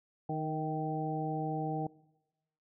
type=harmonic tone with a mistuned harmonic; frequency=155.56 Hz; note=D#3; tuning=in tune; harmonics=1 / 2 / 3 / 4 / 5; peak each=-36 / -39 / -41 / -44 / -37 dBFS; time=0.29-1.87 s; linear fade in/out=5 ms; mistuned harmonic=4; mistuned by=+42 cents; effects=noise-tail reverb RT60 1.0 s tail -22 dB re dry